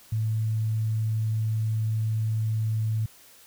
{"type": "tone", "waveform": "sine", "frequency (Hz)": 110, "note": "A2", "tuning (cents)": 0, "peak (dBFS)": -23, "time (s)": [0.12, 3.06], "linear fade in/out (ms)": 5, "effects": ["white hiss -53 dBFS RMS until 3.46 s"]}